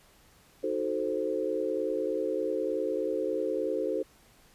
sine chord, D# diminished seventh, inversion none, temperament equal, 311.1 / 370 / 440 / 523.3 Hz, D#4 / F#4 / A4 / C5, 0 / 0 / 0 / 0 cents, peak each -35 / -34 / -32 / -32 dBFS, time 0.63-4.03 s, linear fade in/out 10 ms, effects pink hiss -60 dBFS RMS until 4.54 s + resampled to 32000 Hz

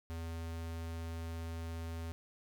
square tone, 82.6 Hz, E2, 4 cents sharp, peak -40 dBFS, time 0.1-2.12 s, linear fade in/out 0 ms, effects none

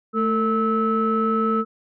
sine tone cluster, 220.5 / 450.7 / 1302 Hz, A3 / A4 / E6, +4 / +42 / -22 cents, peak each -21 / -23 / -21 dBFS, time 0.13-1.65 s, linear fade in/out 50 ms, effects tanh soft clip ceiling -11 dBFS

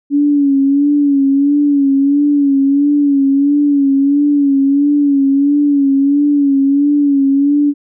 sine tone with vibrato, 282.3 Hz, C#4, 32 cents sharp, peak -8 dBFS, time 0.1-7.74 s, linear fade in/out 50 ms, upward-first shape sine, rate 1.5 Hz, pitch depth 56 cents each way, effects none

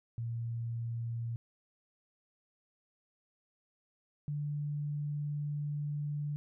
sine tone pair in turn, 116.54 / 146.83 Hz, A#2 / D3, 0 / 0 cents, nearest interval major third, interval 400 cents, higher second, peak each -34 / -33 dBFS, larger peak second, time 0.18-1.36 / 4.28-6.36 s, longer second, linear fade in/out 0 ms, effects none

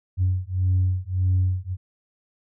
sine beating tone pair, 91.5 / 93.2 Hz, F#2 / F#2, -19 / +13 cents, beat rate 1.7 Hz, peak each -21 dBFS, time 0.17-1.77 s, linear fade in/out 50 ms, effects tanh soft clip ceiling -14 dBFS

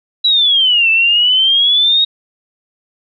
sine exponential two-way sweep, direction down then up, 3951 to 2637 to 3782 Hz, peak -8 dBFS, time 0.24-2.05 s, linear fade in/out 10 ms, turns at 0.9 s, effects none

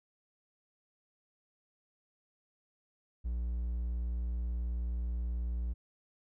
triangle tone, 59.3 Hz, A#1, 30 cents sharp, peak -30 dBFS, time 3.24-5.74 s, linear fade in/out 20 ms, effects none

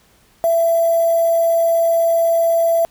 sine tone with quantisation, 668 Hz, E5, 23 cents sharp, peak -12 dBFS, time 0.44-2.85 s, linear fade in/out 0 ms, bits 5, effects pink hiss -54 dBFS RMS until 2.9 s

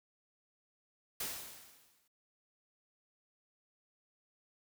white noise with exponential decay, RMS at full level -37 dBFS, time 1.2-2.08 s, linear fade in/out 5 ms, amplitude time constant 190 ms, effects none

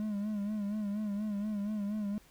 triangle tone with vibrato, 207.7 Hz, G#3, in tune, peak -30 dBFS, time 0-2.18 s, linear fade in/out 0 ms, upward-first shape sine, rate 4.2 Hz, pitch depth 65 cents each way, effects added 50 Hz sine -65 dBFS peak until 2.3 s + pink hiss -62 dBFS RMS until 2.3 s

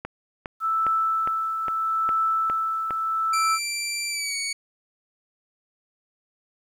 click train, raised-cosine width 0.5 ms, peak -16 dBFS, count 8, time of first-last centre 0.05-2.907 s, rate 2.45 Hz
sine tone with tremolo, 1318.5 Hz, E6, in tune, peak -19 dBFS, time 0.6-3.59 s, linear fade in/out 50 ms, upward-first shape triangle, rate 0.77 Hz, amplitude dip 50%
15% pulse tone with pitch glide, 2349 to 2239 Hz, D7 to C#7, 0 to +17 cents, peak -19 dBFS, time 3.33-4.53 s, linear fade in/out 5 ms, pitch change -83 cents, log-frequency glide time 4.09-4.36 s
effects low-pass 11000 Hz 12 dB/octave + 9-bit

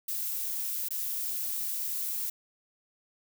violet noise with dropouts, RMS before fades -33 dBFS, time 0.08-2.3 s, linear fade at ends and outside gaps 5 ms, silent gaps 0.886-0.906 s, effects none

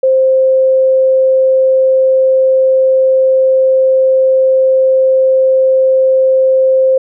sine tone, 525 Hz, C5, 6 cents sharp, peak -6 dBFS, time 0.03-6.98 s, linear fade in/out 5 ms, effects none

